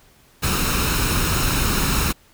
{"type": "noise with comb filter", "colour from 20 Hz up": "pink", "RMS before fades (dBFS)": -20, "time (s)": [0.42, 2.13], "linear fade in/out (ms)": 20, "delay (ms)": 0.75, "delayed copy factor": 0.55, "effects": ["pink hiss -54 dBFS RMS until 2.33 s"]}